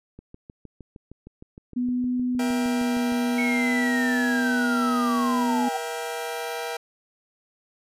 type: click train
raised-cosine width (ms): 3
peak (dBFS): -29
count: 20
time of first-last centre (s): 0.19-3.122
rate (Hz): 6.48
type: tone with vibrato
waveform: sine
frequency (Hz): 246.4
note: B3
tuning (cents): -4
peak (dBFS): -22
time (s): 1.76-5.69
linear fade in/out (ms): 10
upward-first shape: sine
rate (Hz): 0.53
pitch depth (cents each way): 20
type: chord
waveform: sawtooth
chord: E diminished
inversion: second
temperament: just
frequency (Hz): 474.7 / 659.3 / 791.1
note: Bb4 / E5 / G5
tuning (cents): +31 / 0 / +16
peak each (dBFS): -28 / -31 / -30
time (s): 2.39-6.77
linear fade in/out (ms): 5
type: linear sweep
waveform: sine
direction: down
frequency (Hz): 2223 to 760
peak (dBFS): -25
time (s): 3.38-5.77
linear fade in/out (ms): 5
effects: resampled to 32000 Hz